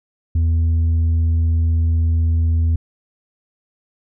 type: tone with tanh clipping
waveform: sine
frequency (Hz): 82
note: E2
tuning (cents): -9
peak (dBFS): -14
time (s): 0.35-2.76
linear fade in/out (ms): 5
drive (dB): 3
effects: none